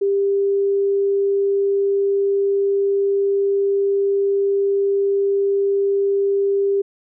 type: tone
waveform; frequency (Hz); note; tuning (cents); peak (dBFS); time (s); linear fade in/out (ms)
sine; 397.2; G4; +23; -15; 0.01-6.82; 10
effects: none